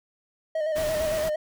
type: tone with vibrato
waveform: triangle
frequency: 622.3 Hz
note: D#5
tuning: in tune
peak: -22 dBFS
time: 0.55-1.36 s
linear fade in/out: 5 ms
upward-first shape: square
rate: 8.8 Hz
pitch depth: 41 cents each way
type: noise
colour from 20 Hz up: pink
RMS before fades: -34 dBFS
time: 0.75-1.3 s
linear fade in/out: 20 ms
effects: none